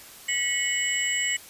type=tone cluster; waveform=sine; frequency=1943 / 2193 / 2962 / 7710 Hz; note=B6 / C#7 / F#7 / B8; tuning=-29 / -19 / +1 / -43 cents; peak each=-29 dBFS; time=0.28-1.37 s; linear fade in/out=10 ms; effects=white hiss -46 dBFS RMS until 1.49 s + resampled to 32000 Hz